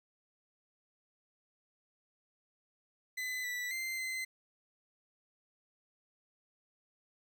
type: tone with pitch steps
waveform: 40% pulse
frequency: 2016 / 1969 / 2081 / 2058 Hz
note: B6 / B6 / C7 / C7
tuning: +35 / -6 / -10 / -29 cents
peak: -35 dBFS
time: 3.17-4.25 s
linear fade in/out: 10 ms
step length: 270 ms
effects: 12-bit